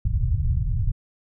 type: low-pass noise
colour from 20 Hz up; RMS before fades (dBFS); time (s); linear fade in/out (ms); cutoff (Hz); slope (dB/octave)
white; -22; 0.05-0.92; 5; 130; 48
effects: none